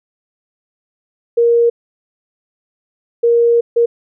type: tone bursts at uneven times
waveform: sine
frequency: 469.6 Hz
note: A#4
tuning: 13 cents sharp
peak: -8 dBFS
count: 3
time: 1.37-1.7 / 3.23-3.61 / 3.76-3.86 s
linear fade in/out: 10 ms
effects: none